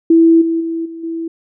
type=tone with level steps; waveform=sine; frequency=329.6 Hz; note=E4; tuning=in tune; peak=-5 / -13 / -17 / -26 / -19 dBFS; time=0.1-1.28 s; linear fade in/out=5 ms; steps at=0.41 / 0.6 / 0.85 / 1.03 s; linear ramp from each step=10 ms; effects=none